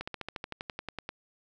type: slowing click train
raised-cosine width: 0.3 ms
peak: -20 dBFS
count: 14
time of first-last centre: 0.01-1.091 s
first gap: 65 ms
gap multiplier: 1.04
effects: none